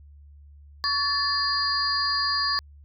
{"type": "tone cluster", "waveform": "sine", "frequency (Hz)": [1124, 1744, 4244, 4777], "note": ["C#6", "A6", "C8", "D8"], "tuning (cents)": [24, -16, 24, 29], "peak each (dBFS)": [-28, -29, -31, -25], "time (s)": [0.84, 2.59], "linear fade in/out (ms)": 0, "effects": ["added 72 Hz sine -46 dBFS peak until 2.84 s"]}